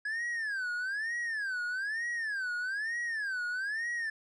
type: tone with vibrato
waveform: triangle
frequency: 1661.2 Hz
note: G#6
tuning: in tune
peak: -30 dBFS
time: 0.05-4.1 s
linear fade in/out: 5 ms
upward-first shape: sine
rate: 1.1 Hz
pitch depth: 240 cents each way
effects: resampled to 24000 Hz